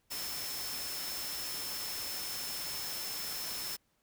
sine tone in noise, 5290 Hz, E8, 5 cents sharp, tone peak -41 dBFS, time 0.1-3.77 s, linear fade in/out 20 ms, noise white, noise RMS -40 dBFS, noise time 0.1-3.77 s, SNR -4 dB, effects pink hiss -75 dBFS RMS until 4.02 s

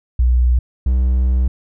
sine / triangle tone pair in turn, 61.3 / 63.13 Hz, B1 / B1, -12 / +39 cents, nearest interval minor second, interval 51 cents, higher second, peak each -10 dBFS, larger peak neither, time 0.19-0.59 / 0.86-1.48 s, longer second, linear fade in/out 5 ms, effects none

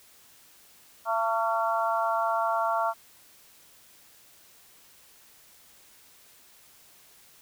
harmonic tone with a mistuned harmonic, 225.5 Hz, A3, 43 cents sharp, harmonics 3 / 4 / 5 / 6, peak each -28 / -29 / -30 / -31 dBFS, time 1.05-2.94 s, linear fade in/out 50 ms, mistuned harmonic 6, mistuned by +24 cents, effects white hiss -56 dBFS RMS until 7.41 s

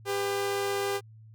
sawtooth tone pair together, 399.2 / 503 Hz, G4 / B4, +32 / +32 cents, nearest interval major third, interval 400 cents, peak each -24 / -33 dBFS, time 0.05-1.01 s, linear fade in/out 50 ms, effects added 110 Hz sine -48 dBFS peak until 1.34 s

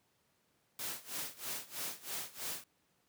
white noise with tremolo, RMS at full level -39 dBFS, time 0.79-2.64 s, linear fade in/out 2 ms, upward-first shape sine, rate 3.1 Hz, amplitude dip 90%, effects pink hiss -75 dBFS RMS until 3.08 s + high-pass 100 Hz 12 dB/octave

